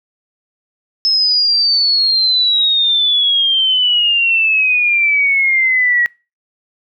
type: exponential sweep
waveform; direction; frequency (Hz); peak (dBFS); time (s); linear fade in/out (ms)
sine; down; 5220 to 1908; -10; 1.05-6.06; 0
effects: noise-tail reverb RT60 0.3 s tail -25 dB re dry